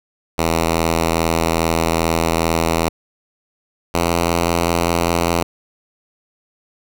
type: tone pair in turn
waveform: 5% pulse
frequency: 82.41 / 84.97 Hz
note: E2 / F2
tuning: 0 / -47 cents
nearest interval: minor second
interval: 53 cents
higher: second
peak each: -4 dBFS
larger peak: neither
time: 0.38-2.89 / 3.94-5.43 s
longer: first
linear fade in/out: 5 ms
effects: none